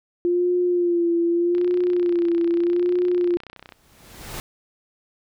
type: tone with vibrato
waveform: sine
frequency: 348.2 Hz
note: F4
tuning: 5 cents flat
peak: -17 dBFS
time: 0.25-3.37 s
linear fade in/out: 0 ms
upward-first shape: sine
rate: 0.81 Hz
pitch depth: 44 cents each way
type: click train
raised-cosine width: 0.3 ms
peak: -24 dBFS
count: 69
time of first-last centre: 1.55-3.723 s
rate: 31.3 Hz
type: noise with exponential growth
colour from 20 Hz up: pink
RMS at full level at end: -31 dBFS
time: 3.57-4.4 s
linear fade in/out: 0 ms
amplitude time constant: 180 ms
effects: none